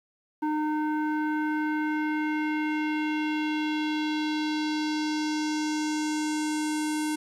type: tone with low-pass filter sweep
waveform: square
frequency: 305.5 Hz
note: D#4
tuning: 32 cents flat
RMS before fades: -28 dBFS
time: 0.42-7.16 s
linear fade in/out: 10 ms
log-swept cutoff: 1100 to 10000 Hz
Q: 2.1
effects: 10-bit